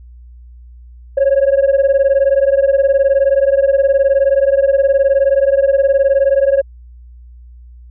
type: beating tone pair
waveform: sine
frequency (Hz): 540 / 559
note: C#5 / C#5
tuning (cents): -45 / +14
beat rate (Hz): 19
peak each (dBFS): -10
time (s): 1.17-6.62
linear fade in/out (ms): 10
effects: tanh soft clip ceiling -6 dBFS + added 60 Hz sine -35 dBFS peak until 7.9 s